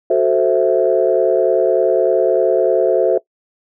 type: chord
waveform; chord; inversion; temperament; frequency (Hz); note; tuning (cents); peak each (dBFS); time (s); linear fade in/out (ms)
sine; F# half-diminished seventh; none; equal; 370 / 440 / 523.3 / 659.3; F#4 / A4 / C5 / E5; 0 / 0 / 0 / 0; -16; 0.1-3.18; 5
effects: noise-tail reverb RT60 0.1 s tail -20 dB re dry + tanh soft clip ceiling -1 dBFS